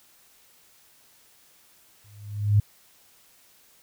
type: tone with exponential growth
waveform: sine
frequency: 103.6 Hz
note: G#2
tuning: 4 cents flat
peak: -13 dBFS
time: 2.04-2.6 s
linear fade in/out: 5 ms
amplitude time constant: 120 ms
effects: white hiss -58 dBFS RMS until 3.82 s